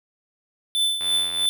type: tone with tremolo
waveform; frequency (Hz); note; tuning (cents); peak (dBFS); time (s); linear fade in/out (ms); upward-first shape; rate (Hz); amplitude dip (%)
square; 3520; A7; 0; -18; 0.75-1.49; 0; triangle; 3.1; 70
type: click train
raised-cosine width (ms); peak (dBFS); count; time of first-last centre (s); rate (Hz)
0.3; -21; 39; 1.01-1.454; 85.5
effects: none